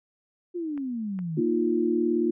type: exponential sweep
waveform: sine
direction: down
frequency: 361.1 to 147.5 Hz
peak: -28 dBFS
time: 0.54-1.41 s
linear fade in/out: 20 ms
type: clicks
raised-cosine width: 0.5 ms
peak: -31 dBFS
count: 2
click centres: 0.777 / 1.19 s
type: chord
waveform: sine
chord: Bb suspended fourth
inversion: none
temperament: just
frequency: 233.1 / 310.8 / 349.6 Hz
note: Bb3 / Eb4 / F4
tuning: 0 / -2 / +2 cents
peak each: -27 / -27 / -24 dBFS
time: 1.37-2.31 s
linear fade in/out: 10 ms
effects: none